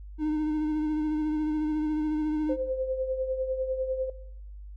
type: tone with vibrato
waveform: triangle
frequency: 306.3 Hz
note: D#4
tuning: 27 cents flat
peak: -23 dBFS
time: 0.18-2.57 s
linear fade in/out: 50 ms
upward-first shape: sine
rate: 14 Hz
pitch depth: 25 cents each way
type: tone with tremolo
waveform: sine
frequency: 521 Hz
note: C5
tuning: 7 cents flat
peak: -25 dBFS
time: 2.49-4.1 s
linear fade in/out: 5 ms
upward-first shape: triangle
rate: 10 Hz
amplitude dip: 70%
effects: noise-tail reverb RT60 0.9 s tail -18 dB re dry + added 50 Hz sine -40 dBFS peak until 4.76 s